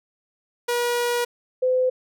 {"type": "tone pair in turn", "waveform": ["sawtooth", "sine"], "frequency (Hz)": [481.2, 509.8], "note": ["B4", "C5"], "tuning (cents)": [-45, -45], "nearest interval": "minor second", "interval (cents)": 100, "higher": "second", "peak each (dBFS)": [-17, -17], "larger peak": "neither", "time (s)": [[0.68, 1.25], [1.62, 1.9]], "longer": "first", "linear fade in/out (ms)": 10, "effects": []}